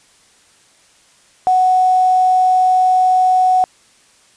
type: tone with quantisation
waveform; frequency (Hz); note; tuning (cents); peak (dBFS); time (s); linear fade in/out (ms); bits
sine; 741; F#5; +2; -9; 1.47-3.64; 0; 6
effects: white hiss -51 dBFS RMS until 4.36 s + resampled to 22050 Hz